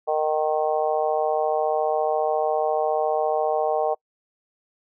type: harmonic tone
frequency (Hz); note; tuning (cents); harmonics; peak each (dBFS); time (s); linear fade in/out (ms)
154.4; D#3; -13; 3 / 4 / 5 / 6 / 7; -25 / -24 / -24 / -35 / -34; 0.07-3.95; 20
effects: noise-tail reverb RT60 0.1 s tail -26 dB re dry